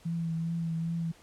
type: tone with vibrato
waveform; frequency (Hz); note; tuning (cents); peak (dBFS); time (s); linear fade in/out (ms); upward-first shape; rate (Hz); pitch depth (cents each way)
sine; 165.6; E3; +8; -29; 0.05-1.12; 10; triangle; 2.5; 30
effects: pink hiss -58 dBFS RMS until 1.22 s + low-pass 10000 Hz 12 dB/octave